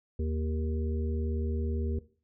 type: harmonic tone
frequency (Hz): 78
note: D#2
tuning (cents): +5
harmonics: 1 / 3 / 5 / 6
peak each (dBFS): -29 / -37 / -39 / -42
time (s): 0.19-1.99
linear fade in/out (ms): 5
effects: noise-tail reverb RT60 0.4 s tail -17 dB re dry